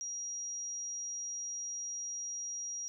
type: tone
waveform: sine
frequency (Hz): 5720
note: F8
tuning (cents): +41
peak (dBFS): -37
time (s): 0.01-2.88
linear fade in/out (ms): 0
effects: none